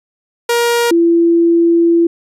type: tone pair in turn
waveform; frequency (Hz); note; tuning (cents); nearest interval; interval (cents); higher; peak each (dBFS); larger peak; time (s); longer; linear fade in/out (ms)
sawtooth / sine; 472.7 / 337.5; A#4 / E4; +24 / +41; tritone; 583; first; -7; neither; 0.49-0.91 / 0.91-2.07; second; 5
effects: resampled to 32000 Hz